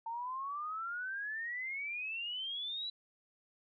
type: exponential sweep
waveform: sine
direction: up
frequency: 898 to 3978 Hz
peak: -37 dBFS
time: 0.06-2.9 s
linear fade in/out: 5 ms
effects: none